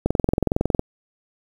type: click train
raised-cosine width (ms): 2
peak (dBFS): -5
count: 17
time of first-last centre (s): 0.06-0.794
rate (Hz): 21.8
effects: 7-bit